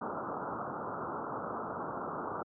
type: low-pass noise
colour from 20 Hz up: white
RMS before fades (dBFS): -38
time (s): 0.01-2.43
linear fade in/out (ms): 5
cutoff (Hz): 1400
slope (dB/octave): 96
effects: high-pass 150 Hz 12 dB/octave